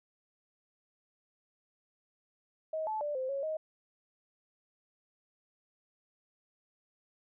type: tone with pitch steps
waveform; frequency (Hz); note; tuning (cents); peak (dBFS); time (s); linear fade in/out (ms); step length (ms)
sine; 632 / 867 / 589 / 519 / 552 / 627; D#5 / A5 / D5 / C5 / C#5 / D#5; +27 / -26 / +5 / -14 / -7 / +13; -32; 2.73-3.57; 5; 140
effects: none